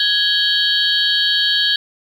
sine tone cluster, 1666 / 3080 / 3256 / 3821 / 4426 Hz, G#6 / G7 / G#7 / A#7 / C#8, +5 / -31 / -35 / +42 / -3 cents, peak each -20 dBFS, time 0-1.76 s, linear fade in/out 2 ms, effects 7-bit

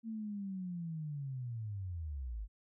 sine linear sweep, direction down, 227.8 to 47.16 Hz, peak -38 dBFS, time 0.03-2.48 s, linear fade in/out 50 ms, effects none

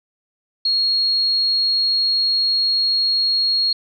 sine tone, 4293 Hz, C8, 44 cents sharp, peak -15 dBFS, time 0.65-3.73 s, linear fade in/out 5 ms, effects none

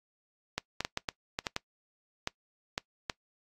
clicks, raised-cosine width 0.2 ms, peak -13 dBFS, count 11, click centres 0.58 / 0.806 / 0.849 / 0.974 / 1.088 / 1.389 / 1.468 / 1.564 / 2.274 / 2.779 / 3.098 s, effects noise-tail reverb RT60 0.1 s tail -22 dB re dry + AAC 64 kbps

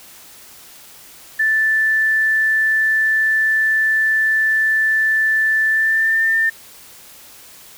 sine tone with pitch glide, 1760 to 1798 Hz, A6 to A6, 0 to +37 cents, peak -13 dBFS, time 1.39-6.5 s, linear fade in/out 10 ms, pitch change +37 cents, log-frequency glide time 5.69-6.24 s, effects white hiss -42 dBFS RMS until 7.77 s

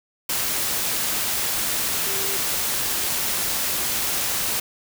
sine tone in noise, 392 Hz, G4, in tune, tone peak -34 dBFS, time 2.06-2.37 s, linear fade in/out 5 ms, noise white, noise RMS -24 dBFS, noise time 0.29-4.6 s, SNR -13 dB, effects none

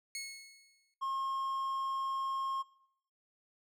15% pulse tone with exponential decay, 2186 Hz, C#7, 25 cents flat, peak -31 dBFS, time 0.15-0.94 s, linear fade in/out 1 ms, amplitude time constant 170 ms
triangle tone, 1075 Hz, C6, 47 cents sharp, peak -31 dBFS, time 1.01-2.63 s, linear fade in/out 20 ms
effects noise-tail reverb RT60 0.7 s tail -20 dB re dry

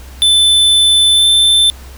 square tone with pitch glide, 3520 to 3544 Hz, A7 to A7, 0 to +12 cents, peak -7 dBFS, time 0.22-1.7 s, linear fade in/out 0 ms, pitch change +12 cents, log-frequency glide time 1.13-1.26 s, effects added 65 Hz sine -31 dBFS peak until 1.97 s + pink hiss -39 dBFS RMS until 1.97 s

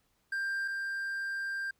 triangle tone pair in turn, 1587 / 1587 Hz, G6 / G6, +21 / +21 cents, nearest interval unison, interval 0 cents, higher neither, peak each -29 / -31 dBFS, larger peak first, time 0.32-0.68 / 0.68-1.71 s, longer second, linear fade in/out 5 ms, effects pink hiss -74 dBFS RMS until 1.79 s

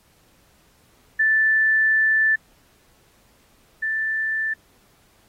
sine tone pair in turn, 1760 / 1766.1 Hz, A6 / A6, 0 / +6 cents, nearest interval unison, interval 6 cents, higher second, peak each -15 / -21 dBFS, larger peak first, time 1.19-2.36 / 3.82-4.54 s, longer first, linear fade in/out 10 ms, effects pink hiss -59 dBFS RMS until 5.28 s + AAC 48 kbps

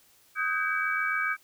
sine tone cluster, 1260 / 1528 / 1615 / 2284 Hz, D#6 / G6 / G#6 / D7, +21 / -45 / -49 / -49 cents, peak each -31 dBFS, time 0.35-1.37 s, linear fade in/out 50 ms, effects white hiss -61 dBFS RMS until 1.43 s

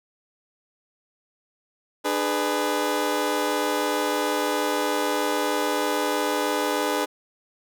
20% pulse chord, G# diminished, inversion second, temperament just, 299 / 415.3 / 498.4 Hz, D4 / G#4 / B4, +31 / 0 / +16 cents, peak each -22 dBFS, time 2.04-7.06 s, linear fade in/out 20 ms, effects none

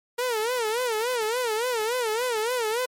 sawtooth tone with vibrato, 466.2 Hz, A#4, in tune, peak -20 dBFS, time 0.18-2.86 s, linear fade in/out 10 ms, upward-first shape sine, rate 3.5 Hz, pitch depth 150 cents each way, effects MP3 64 kbps

